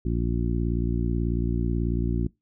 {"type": "harmonic tone", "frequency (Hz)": 58.27, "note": "A#1", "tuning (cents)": 0, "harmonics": [1, 2, 3, 4, 5, 6], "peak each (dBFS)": [-26, -29, -31, -32, -33, -34], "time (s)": [0.05, 2.27], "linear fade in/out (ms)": 5, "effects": ["noise-tail reverb RT60 0.2 s tail -23 dB re dry"]}